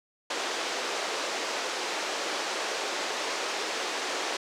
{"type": "band-pass noise", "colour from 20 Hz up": "pink", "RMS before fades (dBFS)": -32, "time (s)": [0.3, 4.37], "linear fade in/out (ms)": 5, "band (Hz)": [370, 6800], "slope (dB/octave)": 24, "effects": []}